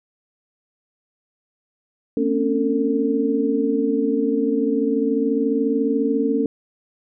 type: tone cluster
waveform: sine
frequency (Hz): 228.2 / 262.2 / 282.5 / 450.2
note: A#3 / C4 / C#4 / A4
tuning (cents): -37 / +4 / +33 / +40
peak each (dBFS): -24 / -25 / -21 / -22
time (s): 2.17-6.46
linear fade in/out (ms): 2
effects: none